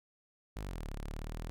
sawtooth exponential two-way sweep, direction down then up, 54.9 to 34.65 to 41.35 Hz, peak -35 dBFS, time 0.56-1.5 s, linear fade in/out 0 ms, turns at 0.9 s, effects none

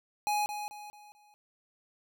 square tone with echo, 834 Hz, G#5, 7 cents sharp, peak -28 dBFS, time 0.27-0.46 s, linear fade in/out 0 ms, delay 220 ms, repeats 4, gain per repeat -8 dB, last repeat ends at 1.34 s, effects none

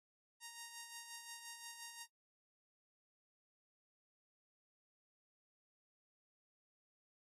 5% pulse tone with tremolo, 932.3 Hz, A#5, in tune, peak -36 dBFS, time 0.4-2.07 s, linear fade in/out 50 ms, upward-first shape sine, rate 5.7 Hz, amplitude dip 50%, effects noise-tail reverb RT60 0.1 s tail -17 dB re dry + AAC 32 kbps

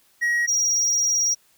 triangle tone pair in turn, 1900 / 5694 Hz, A#6 / F8, +33 / +33 cents, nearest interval octave + perfect fifth, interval 1900 cents, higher second, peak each -17 / -17 dBFS, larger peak neither, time 0.21-0.47 / 0.47-1.35 s, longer second, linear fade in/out 20 ms, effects white hiss -60 dBFS RMS until 1.57 s

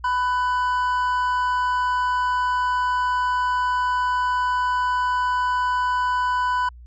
triangle tone pair together, 996 / 1494.4 Hz, B5 / F#6, +14 / +17 cents, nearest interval perfect fifth, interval 703 cents, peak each -18 / -25 dBFS, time 0.04-6.69 s, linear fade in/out 5 ms, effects added 60 Hz sine -40 dBFS peak until 6.86 s + resampled to 16000 Hz

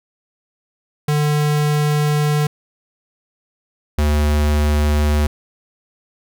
square tone pair in turn, 149 / 74.5 Hz, D3 / D2, +25 / +25 cents, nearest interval octave, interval 1200 cents, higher first, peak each -15 / -14 dBFS, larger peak second, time 1.08-2.47 / 3.98-5.27 s, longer first, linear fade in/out 5 ms, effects none

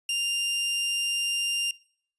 sawtooth tone, 2794 Hz, F7, in tune, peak -22 dBFS, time 0.09-1.71 s, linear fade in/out 2 ms, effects noise-tail reverb RT60 0.6 s tail -23 dB re dry + resampled to 24000 Hz

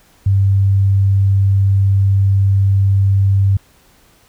sine tone, 98 Hz, G2, in tune, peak -9 dBFS, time 0.26-3.57 s, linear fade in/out 5 ms, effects pink hiss -51 dBFS RMS until 4.28 s

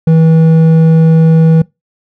sine tone with hard clipping, 161.7 Hz, E3, 33 cents flat, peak -5 dBFS, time 0.07-1.62 s, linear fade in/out 5 ms, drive 6 dB, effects noise-tail reverb RT60 0.2 s tail -23 dB re dry

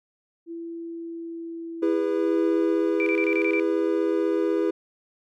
sine tone with pitch glide, 335 to 330.2 Hz, E4 to E4, +28 to +3 cents, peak -32 dBFS, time 0.46-3.03 s, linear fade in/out 50 ms, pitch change -25 cents, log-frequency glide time 0.7-2.53 s
triangle chord, E major, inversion none, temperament equal with one note detuned, 329.6 / 405.6 / 493.9 Hz, E4 / G#4 / B4, 0 / -41 / 0 cents, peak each -22 / -23 / -26 dBFS, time 1.82-4.71 s, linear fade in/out 10 ms
sine tone bursts, 2341 Hz, D7, 6 cents flat, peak -25 dBFS, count 7, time 3-3.597 s, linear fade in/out 0 ms, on 63 ms, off 26 ms
effects none

